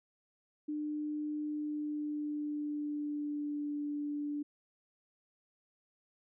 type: tone with pitch glide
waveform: sine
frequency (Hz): 300 to 292.6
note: D4 to D4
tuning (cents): +37 to -6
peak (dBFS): -34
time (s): 0.68-4.43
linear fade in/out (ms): 10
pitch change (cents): -43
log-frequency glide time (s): 1.45-3.78
effects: none